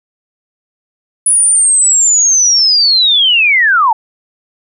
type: linear sweep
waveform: sine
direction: down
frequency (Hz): 9956 to 834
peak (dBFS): -6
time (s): 1.26-3.93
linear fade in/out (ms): 5
effects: none